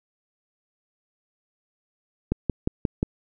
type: click train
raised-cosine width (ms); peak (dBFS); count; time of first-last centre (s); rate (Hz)
3; -9; 5; 2.32-3.029; 5.64
effects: none